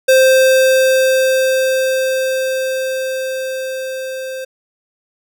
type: tone with level ramp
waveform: square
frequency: 523.3 Hz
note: C5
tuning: in tune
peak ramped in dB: -7 to -24 dBFS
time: 0.08-4.45 s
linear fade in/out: 10 ms
effects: none